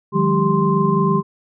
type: tone cluster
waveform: sine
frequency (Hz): 154.5 / 180.5 / 203.8 / 394.1 / 1046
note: D#3 / F#3 / G#3 / G4 / C6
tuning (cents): -12 / -43 / -32 / +9 / -1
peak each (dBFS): -20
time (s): 0.12-1.23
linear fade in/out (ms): 50
effects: none